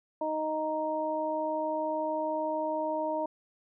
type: harmonic tone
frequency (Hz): 311.1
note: D#4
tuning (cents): 0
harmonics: 1 / 2 / 3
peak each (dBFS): -36 / -31 / -33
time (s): 0.21-3.26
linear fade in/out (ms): 5
effects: none